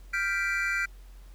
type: chord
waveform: triangle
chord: G dominant seventh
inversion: third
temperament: equal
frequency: 1396.9 / 1568 / 1975.5 / 2349 Hz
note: F6 / G6 / B6 / D7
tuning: 0 / 0 / 0 / 0 cents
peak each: -30 dBFS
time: 0.13-0.86 s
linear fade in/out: 10 ms
effects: added 45 Hz sine -45 dBFS peak until 1.34 s + pink hiss -61 dBFS RMS until 1.34 s